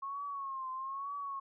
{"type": "tone with vibrato", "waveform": "sine", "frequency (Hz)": 1088, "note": "C#6", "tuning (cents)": -33, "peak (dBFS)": -37, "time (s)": [0.02, 1.4], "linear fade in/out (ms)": 10, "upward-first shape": "triangle", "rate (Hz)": 1.1, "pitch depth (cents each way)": 89, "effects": []}